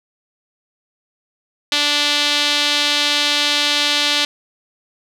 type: tone with band-pass filter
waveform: sawtooth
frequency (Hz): 292.4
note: D4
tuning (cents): -7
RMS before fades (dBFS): -17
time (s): 1.72-4.25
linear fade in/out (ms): 2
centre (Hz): 3700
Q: 2.3
effects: none

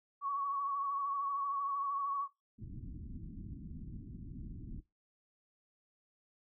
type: tone with vibrato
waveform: sine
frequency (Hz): 1119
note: C#6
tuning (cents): +16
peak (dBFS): -33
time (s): 0.21-2.28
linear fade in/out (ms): 50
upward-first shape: triangle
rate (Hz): 13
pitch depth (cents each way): 44
type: low-pass noise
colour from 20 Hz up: pink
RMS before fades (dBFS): -46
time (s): 2.58-4.81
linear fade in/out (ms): 10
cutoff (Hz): 300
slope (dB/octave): 48
effects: noise-tail reverb RT60 0.2 s tail -18 dB re dry

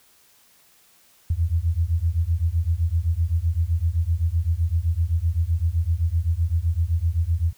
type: beating tone pair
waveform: sine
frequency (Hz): 79.8 / 87.6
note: D#2 / F2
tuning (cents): +44 / +6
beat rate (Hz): 7.8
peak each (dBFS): -22 / -22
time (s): 1.3-7.53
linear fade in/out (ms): 5
effects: white hiss -57 dBFS RMS until 7.57 s

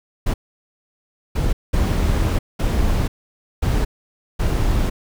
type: noise bursts at uneven times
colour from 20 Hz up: brown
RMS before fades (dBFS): -18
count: 6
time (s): 0.26-0.34 / 1.35-1.53 / 1.73-2.39 / 2.59-3.08 / 3.62-3.85 / 4.39-4.9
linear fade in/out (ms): 10
effects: none

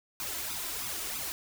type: noise with flanger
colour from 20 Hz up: white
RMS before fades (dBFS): -36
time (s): 0.2-1.32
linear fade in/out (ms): 0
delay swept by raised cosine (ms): 0.8 to 3.1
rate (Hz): 3.1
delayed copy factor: +0.75
effects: none

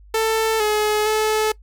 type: tone with pitch steps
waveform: sawtooth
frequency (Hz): 443.7 / 424.2 / 432.4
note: A4 / G#4 / A4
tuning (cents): +14 / +37 / -30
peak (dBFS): -13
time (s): 0.14-1.52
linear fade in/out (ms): 5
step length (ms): 460
effects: noise-tail reverb RT60 0.1 s tail -22 dB re dry + added 50 Hz sine -43 dBFS peak until 1.62 s

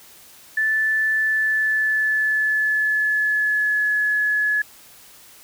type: tone with pitch glide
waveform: sine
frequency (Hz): 1753 to 1701.1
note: A6 to G#6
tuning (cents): -7 to +41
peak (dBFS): -17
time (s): 0.57-4.62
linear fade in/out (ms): 5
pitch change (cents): -52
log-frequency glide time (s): 1.15-3.9
effects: white hiss -47 dBFS RMS until 5.43 s

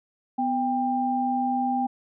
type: tone pair together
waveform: sine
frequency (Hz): 250.1 / 794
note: B3 / G5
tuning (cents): +22 / +22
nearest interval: octave + minor sixth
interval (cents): 2000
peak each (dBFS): -26 / -24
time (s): 0.38-1.87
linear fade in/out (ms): 10
effects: none

